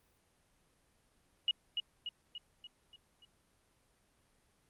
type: tone with echo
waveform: sine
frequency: 2897 Hz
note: F#7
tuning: 37 cents flat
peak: -27 dBFS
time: 1.48-1.51 s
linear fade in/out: 2 ms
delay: 290 ms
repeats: 6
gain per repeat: -5 dB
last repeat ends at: 3.25 s
effects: pink hiss -72 dBFS RMS until 4.69 s + Opus 32 kbps